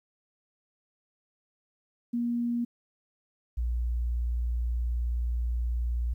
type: tone pair in turn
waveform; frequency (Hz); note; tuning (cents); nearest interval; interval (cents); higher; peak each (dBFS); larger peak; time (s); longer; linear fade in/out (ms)
sine; 237.8 / 59.45; A#3 / A#1; +35 / +35; 2 octaves; 2400; first; -26 / -26; neither; 2.13-2.65 / 3.57-6.14; second; 10
effects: 11-bit